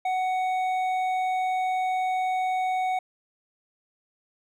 sine tone with hard clipping, 744 Hz, F#5, 9 cents sharp, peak -25 dBFS, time 0.05-2.99 s, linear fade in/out 5 ms, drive 7 dB, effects none

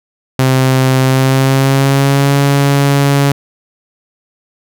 sawtooth tone with pitch glide, 131 to 140.4 Hz, C3 to C#3, +2 to +22 cents, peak -4 dBFS, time 0.39-3.32 s, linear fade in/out 2 ms, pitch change +120 cents, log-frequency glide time 1.01-2.36 s, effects none

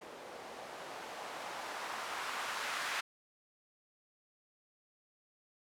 violet noise with low-pass filter sweep, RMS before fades -42 dBFS, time 0.01-3.01 s, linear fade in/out 10 ms, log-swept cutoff 490 to 1400 Hz, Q 1.2, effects none

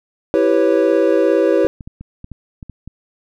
triangle chord, C# half-diminished seventh, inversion first, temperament equal with one note detuned, 329.6 / 392 / 493.9 / 551.2 Hz, E4 / G4 / B4 / C#5, 0 / 0 / 0 / -10 cents, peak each -15 dBFS, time 0.34-1.67 s, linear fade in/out 0 ms
clicks, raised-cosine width 5 ms, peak -20 dBFS, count 9, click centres 1.648 / 1.808 / 1.875 / 2.01 / 2.244 / 2.317 / 2.628 / 2.697 / 2.876 s
effects none

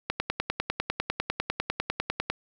click train, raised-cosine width 0.3 ms, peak -10 dBFS, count 23, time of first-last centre 0.1-2.3 s, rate 10 Hz, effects none

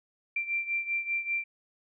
sine beating tone pair, 2357 / 2362.1 Hz, D7 / D7, +6 / +9 cents, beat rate 5.1 Hz, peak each -30 / -34 dBFS, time 0.36-1.44 s, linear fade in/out 5 ms, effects none

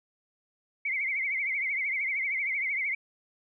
sine tone with vibrato, 2171 Hz, C#7, 37 cents flat, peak -27 dBFS, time 0.85-2.95 s, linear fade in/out 5 ms, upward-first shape triangle, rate 13 Hz, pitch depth 130 cents each way, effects none

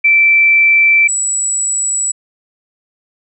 sine tone pair in turn, 2333 / 7847 Hz, D7 / B8, -12 / -12 cents, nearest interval octave + major sixth, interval 2100 cents, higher second, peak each -6 / -13 dBFS, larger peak first, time 0.04-1.08 / 1.08-2.12 s, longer neither, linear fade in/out 10 ms, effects none

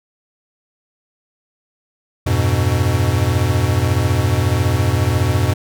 square chord, F diminished, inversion none, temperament equal with one note detuned, 87.31 / 101.81 / 123.47 Hz, F2 / Ab2 / Cb3, 0 / -34 / 0 cents, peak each -19 dBFS, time 2.26-5.54 s, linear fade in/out 10 ms, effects none

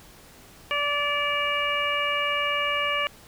harmonic tone with a mistuned harmonic, 580 Hz, D5, 22 cents flat, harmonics 1 / 2 / 3 / 4 / 5, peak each -31 / -28 / -32 / -28 / -29 dBFS, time 0.71-3.07 s, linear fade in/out 0 ms, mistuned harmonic 5, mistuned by -28 cents, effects pink hiss -50 dBFS RMS until 3.27 s

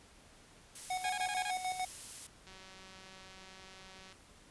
blue noise, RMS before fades -45 dBFS, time 0.75-2.27 s, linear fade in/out 5 ms
square tone with tremolo, 740 Hz, F#5, in tune, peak -34 dBFS, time 0.9-1.85 s, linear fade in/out 5 ms, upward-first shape square, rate 6.7 Hz, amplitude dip 60%
15% pulse tone bursts, 820 Hz, G#5, 22 cents flat, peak -30 dBFS, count 6, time 1.04-1.506 s, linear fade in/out 2 ms, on 56 ms, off 26 ms
click train, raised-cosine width 0.2 ms, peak -37 dBFS, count 314, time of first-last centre 2.47-4.126 s, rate 189 Hz
effects pink hiss -60 dBFS RMS until 4.5 s + resampled to 24000 Hz

